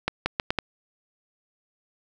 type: accelerating click train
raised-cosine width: 0.3 ms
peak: -7 dBFS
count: 5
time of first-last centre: 0.08-0.587 s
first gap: 180 ms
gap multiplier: 0.77
effects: none